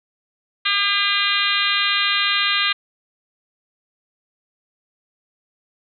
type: harmonic tone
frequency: 402.9 Hz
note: G4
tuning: 48 cents sharp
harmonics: 3 / 4 / 5 / 6 / 7 / 8 / 9 / 10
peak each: -25 / -25 / -25 / -25 / -25 / -25 / -25 / -25 dBFS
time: 0.65-2.73 s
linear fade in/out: 10 ms
effects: none